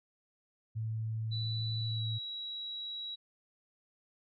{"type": "tone", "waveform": "sine", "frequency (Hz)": 110.9, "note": "A2", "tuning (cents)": 14, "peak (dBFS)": -33, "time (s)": [0.75, 2.19], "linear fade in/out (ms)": 20}
{"type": "tone with pitch glide", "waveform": "sine", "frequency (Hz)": [3965, 3879], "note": ["B7", "B7"], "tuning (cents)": [6, -32], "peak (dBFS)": -38, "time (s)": [1.31, 3.16], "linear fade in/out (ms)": 20, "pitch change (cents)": -38, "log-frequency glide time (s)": [1.76, 2.1]}
{"effects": []}